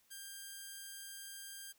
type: tone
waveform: 5% pulse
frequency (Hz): 1596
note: G6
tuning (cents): +31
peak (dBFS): -36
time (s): 0.1-1.73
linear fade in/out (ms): 20
effects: white hiss -72 dBFS RMS until 1.78 s